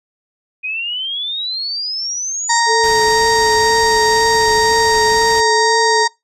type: exponential sweep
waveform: sine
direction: up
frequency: 2476 to 7480 Hz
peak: -19 dBFS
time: 0.63-2.61 s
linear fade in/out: 20 ms
type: harmonic tone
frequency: 932.3 Hz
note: A#5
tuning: in tune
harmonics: 1 / 2 / 4 / 5 / 6 / 7 / 8 / 9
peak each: -14 / -18 / -26 / -20 / -26 / -27 / -29 / -32 dBFS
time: 2.49-6.08 s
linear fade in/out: 10 ms
type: tone with vibrato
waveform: sine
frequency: 440 Hz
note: A4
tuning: in tune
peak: -15 dBFS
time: 2.66-6.07 s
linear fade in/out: 50 ms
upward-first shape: triangle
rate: 2 Hz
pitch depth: 31 cents each way
type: noise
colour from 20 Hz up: pink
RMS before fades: -29 dBFS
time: 2.83-5.41 s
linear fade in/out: 10 ms
effects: noise-tail reverb RT60 0.2 s tail -24 dB re dry + resampled to 32000 Hz